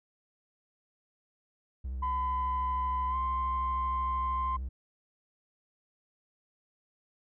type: tone with vibrato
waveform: triangle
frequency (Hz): 64.4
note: C2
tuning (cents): -27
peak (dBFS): -31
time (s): 1.84-4.69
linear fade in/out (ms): 10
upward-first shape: square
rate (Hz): 13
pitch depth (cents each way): 56
type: tone with pitch glide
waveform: sine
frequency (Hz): 1010 to 1045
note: B5 to C6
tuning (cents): +39 to -2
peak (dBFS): -28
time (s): 2.02-4.57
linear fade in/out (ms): 10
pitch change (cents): +59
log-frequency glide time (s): 3.09-3.16
effects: tanh soft clip ceiling -23 dBFS